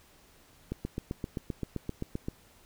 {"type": "click train", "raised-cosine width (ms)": 3, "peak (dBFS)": -20, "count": 13, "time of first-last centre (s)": [0.72, 2.285], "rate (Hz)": 7.67, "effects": ["pink hiss -60 dBFS RMS until 2.65 s"]}